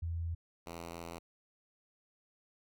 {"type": "tone pair in turn", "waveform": ["sine", "5% pulse"], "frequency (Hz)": [83.7, 84.43], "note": ["E2", "E2"], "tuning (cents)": [27, 42], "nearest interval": "unison", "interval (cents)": 15, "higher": "second", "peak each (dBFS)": [-34, -32], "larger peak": "second", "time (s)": [[0.02, 0.35], [0.66, 1.19]], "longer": "second", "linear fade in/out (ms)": 10, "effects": []}